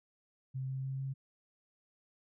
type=tone with pitch steps; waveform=sine; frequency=131.7 / 132.77 / 133.85 / 134.93 Hz; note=C3 / C3 / C3 / C#3; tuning=+12 / +26 / +40 / -46 cents; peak=-35 dBFS; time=0.54-1.14 s; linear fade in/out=20 ms; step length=150 ms; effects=none